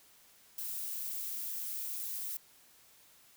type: noise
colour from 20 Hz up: violet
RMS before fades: -39 dBFS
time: 0.58-2.37 s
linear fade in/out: 2 ms
effects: white hiss -62 dBFS RMS until 3.36 s